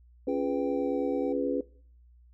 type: chord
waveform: sine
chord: C# dominant seventh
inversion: none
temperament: just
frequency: 277.2 / 346.5 / 415.8 / 498.9 Hz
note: C#4 / E#4 / G#4 / B4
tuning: 0 / -14 / +2 / +17 cents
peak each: -30 / -35 / -33 / -30 dBFS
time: 0.27-1.61 s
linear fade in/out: 5 ms
type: tone with pitch glide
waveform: triangle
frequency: 784 to 769.6 Hz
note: G5 to G5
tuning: 0 to -32 cents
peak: -39 dBFS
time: 0.28-1.33 s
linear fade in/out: 10 ms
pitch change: -32 cents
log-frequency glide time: 0.65-1 s
effects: noise-tail reverb RT60 0.5 s tail -20 dB re dry + added 60 Hz sine -54 dBFS peak until 2.33 s